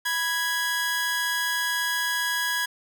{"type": "tone pair together", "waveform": "sawtooth", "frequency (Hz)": [987.9, 1658], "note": ["B5", "G#6"], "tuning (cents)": [0, -3], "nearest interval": "major sixth", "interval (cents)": 897, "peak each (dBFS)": [-28, -21], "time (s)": [0.05, 2.66], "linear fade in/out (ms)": 10, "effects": []}